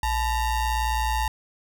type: ring-modulated tone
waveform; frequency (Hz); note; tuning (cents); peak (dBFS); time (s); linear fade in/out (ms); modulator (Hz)
square; 466.2; A#4; 0; -20; 0.03-1.28; 2; 407
effects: none